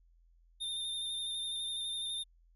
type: tone with vibrato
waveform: square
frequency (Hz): 3626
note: A#7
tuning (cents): -49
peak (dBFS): -36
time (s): 0.6-2.24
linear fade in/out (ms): 20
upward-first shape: square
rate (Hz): 12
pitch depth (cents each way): 19
effects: added 42 Hz sine -62 dBFS peak until 2.55 s